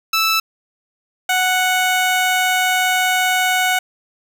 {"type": "tone pair in turn", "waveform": "15% pulse", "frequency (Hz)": [1317, 739.1], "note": ["E6", "F#5"], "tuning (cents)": [-2, -2], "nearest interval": "minor seventh", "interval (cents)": 1000, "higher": "first", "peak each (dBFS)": -8, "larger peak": "neither", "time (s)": [[0.13, 0.4], [1.29, 3.79]], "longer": "second", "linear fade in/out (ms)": 5, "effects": []}